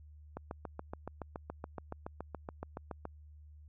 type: click train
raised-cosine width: 1 ms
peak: -26 dBFS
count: 20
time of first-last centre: 0.37-3.054 s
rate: 7.08 Hz
effects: added 75 Hz sine -52 dBFS peak until 3.68 s